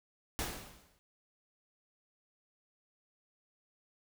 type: noise with exponential decay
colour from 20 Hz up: pink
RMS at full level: -34 dBFS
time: 0.39-0.99 s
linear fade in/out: 0 ms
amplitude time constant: 130 ms
effects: none